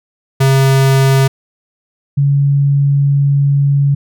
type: tone pair in turn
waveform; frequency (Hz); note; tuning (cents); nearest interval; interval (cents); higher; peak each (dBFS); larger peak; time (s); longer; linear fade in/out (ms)
square / sine; 134.8 / 140.87; C#3 / C#3; -48 / +28; minor second; 76; second; -8; neither; 0.4-1.28 / 2.17-3.95; second; 10
effects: none